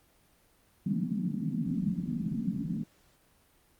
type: band-pass noise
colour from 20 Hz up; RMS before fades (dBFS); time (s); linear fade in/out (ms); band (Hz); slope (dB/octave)
pink; -32; 0.86-2.84; 5; 160 to 250; 48
effects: pink hiss -65 dBFS RMS until 3.79 s + Opus 32 kbps